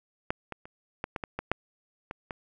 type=clicks; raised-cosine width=0.5 ms; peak=-12 / -21 / -30 / -16 / -17 / -18 / -17 / -9 / -21 / -20 dBFS; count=10; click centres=0.305 / 0.523 / 0.655 / 1.041 / 1.162 / 1.238 / 1.39 / 1.516 / 2.111 / 2.308 s; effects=none